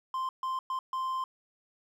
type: tone bursts at uneven times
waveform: triangle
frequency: 1044 Hz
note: C6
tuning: 4 cents flat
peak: -28 dBFS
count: 4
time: 0.14-0.29 / 0.43-0.59 / 0.7-0.79 / 0.93-1.24 s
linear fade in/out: 2 ms
effects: none